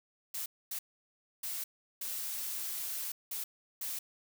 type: noise bursts at uneven times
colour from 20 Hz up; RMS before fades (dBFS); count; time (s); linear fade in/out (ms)
blue; -38; 6; 0.34-0.46 / 0.71-0.79 / 1.43-1.64 / 2.01-3.12 / 3.31-3.44 / 3.81-3.99; 5
effects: none